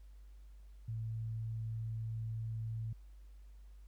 sine tone, 112.1 Hz, A2, 33 cents sharp, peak -37 dBFS, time 0.88-2.93 s, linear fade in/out 5 ms, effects added 50 Hz sine -52 dBFS peak until 3.87 s + pink hiss -75 dBFS RMS until 3.87 s

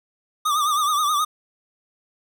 square tone with vibrato, 1200 Hz, D6, 37 cents sharp, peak -19 dBFS, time 0.45-1.25 s, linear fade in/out 10 ms, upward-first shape triangle, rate 9.4 Hz, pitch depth 100 cents each way, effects none

